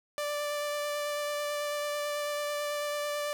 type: tone with vibrato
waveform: sawtooth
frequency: 587.3 Hz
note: D5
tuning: in tune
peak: -27 dBFS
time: 0.18-3.33 s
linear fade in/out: 0 ms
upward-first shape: sine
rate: 9.1 Hz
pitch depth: 10 cents each way
effects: none